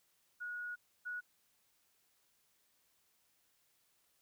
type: tone pair in turn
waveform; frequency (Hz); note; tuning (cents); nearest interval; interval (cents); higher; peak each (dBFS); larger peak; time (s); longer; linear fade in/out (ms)
sine; 1453 / 1463.1; F#6 / F#6; -32 / -20; unison; 12; second; -40 / -39; second; 0.4-0.76 / 1.05-1.21; first; 20
effects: white hiss -75 dBFS RMS until 4.21 s